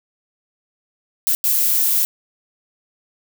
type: noise bursts at uneven times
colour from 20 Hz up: violet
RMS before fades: -17 dBFS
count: 2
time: 1.27-1.35 / 1.44-2.05 s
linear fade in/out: 0 ms
effects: none